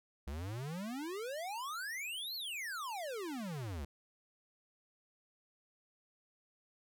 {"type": "exponential two-way sweep", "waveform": "square", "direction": "up then down", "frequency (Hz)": [65.4, 4442, 65.4], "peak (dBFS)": -40, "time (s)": [0.27, 3.85], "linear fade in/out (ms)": 5, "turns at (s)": 2.35, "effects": []}